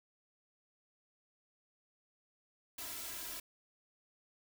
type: noise with comb filter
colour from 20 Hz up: white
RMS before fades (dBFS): -44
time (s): 2.78-3.4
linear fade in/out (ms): 5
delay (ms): 3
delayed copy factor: +0.85
effects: none